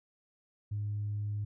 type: tone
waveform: sine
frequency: 103.83 Hz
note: G#2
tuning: in tune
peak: -31 dBFS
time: 0.71-1.45 s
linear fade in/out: 10 ms
effects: tanh soft clip ceiling -28 dBFS